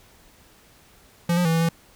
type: tone with pitch steps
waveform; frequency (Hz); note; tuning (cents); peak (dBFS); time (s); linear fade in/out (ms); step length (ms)
square; 171.6 / 177.2 / 163.6 / 164.5 / 166.4; F3 / F3 / E3 / E3 / E3; -30 / +25 / -13 / -3 / +17; -19; 1.29-1.69; 5; 80
effects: pink hiss -54 dBFS RMS until 1.95 s